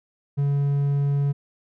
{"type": "tone", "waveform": "triangle", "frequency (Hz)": 141.6, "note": "C#3", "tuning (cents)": 37, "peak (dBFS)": -17, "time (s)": [0.37, 1.33], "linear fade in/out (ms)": 20, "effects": []}